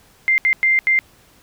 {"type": "tone bursts at uneven times", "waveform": "sine", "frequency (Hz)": 2093, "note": "C7", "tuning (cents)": 0, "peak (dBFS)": -12, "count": 4, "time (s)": [[0.28, 0.38], [0.45, 0.53], [0.63, 0.79], [0.87, 0.99]], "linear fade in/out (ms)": 0, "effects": ["pink hiss -52 dBFS RMS until 1.42 s"]}